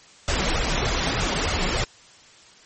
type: noise with flanger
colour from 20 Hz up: pink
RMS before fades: -23 dBFS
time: 0.28-1.84 s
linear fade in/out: 0 ms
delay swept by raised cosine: 1.4 to 5.4 ms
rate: 3.3 Hz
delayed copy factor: +0.6
effects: white hiss -50 dBFS RMS until 2.65 s + MP3 32 kbps